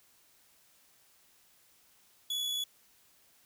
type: tone with amplitude modulation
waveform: 40% pulse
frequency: 3400 Hz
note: G#7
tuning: 40 cents sharp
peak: -29 dBFS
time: 2.3-2.64 s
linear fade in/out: 5 ms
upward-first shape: sine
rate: 63.2 Hz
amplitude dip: 35%
effects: white hiss -65 dBFS RMS until 3.45 s